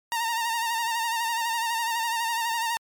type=tone with vibrato; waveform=sawtooth; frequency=922 Hz; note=A#5; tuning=19 cents flat; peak=-21 dBFS; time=0.12-2.77 s; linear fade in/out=0 ms; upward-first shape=sine; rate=12 Hz; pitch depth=50 cents each way; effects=MP3 96 kbps